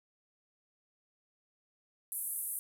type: band-pass noise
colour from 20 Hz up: pink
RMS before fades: -38 dBFS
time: 2.12-2.59 s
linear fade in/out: 0 ms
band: 9700 to 13000 Hz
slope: 48 dB/octave
effects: none